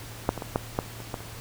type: clicks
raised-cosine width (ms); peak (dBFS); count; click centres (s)
1; -7 / -19 / -18 / -9 / -10 / -28 / -16 / -27; 8; 0.291 / 0.377 / 0.422 / 0.559 / 0.789 / 1.003 / 1.142 / 1.205
effects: added 113 Hz sine -43 dBFS peak until 1.4 s + pink hiss -43 dBFS RMS until 1.4 s